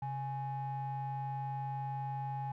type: ring-modulated tone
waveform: triangle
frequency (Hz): 349.2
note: F4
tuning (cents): 0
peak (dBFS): -29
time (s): 0.02-2.52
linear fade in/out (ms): 5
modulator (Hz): 483
effects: tanh soft clip ceiling -31 dBFS